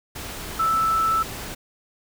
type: tone in noise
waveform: sine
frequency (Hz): 1318.5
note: E6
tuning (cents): 0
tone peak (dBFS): -18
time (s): 0.59-1.23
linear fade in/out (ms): 10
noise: pink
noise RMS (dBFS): -34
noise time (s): 0.15-1.55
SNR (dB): +13
effects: none